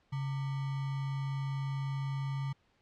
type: tone with sample-and-hold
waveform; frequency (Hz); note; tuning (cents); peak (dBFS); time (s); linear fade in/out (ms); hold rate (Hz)
sine; 137.3; C#3; -16; -32; 0.12-2.53; 10; 1050
effects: pink hiss -71 dBFS RMS until 2.81 s + low-pass 4000 Hz 12 dB/octave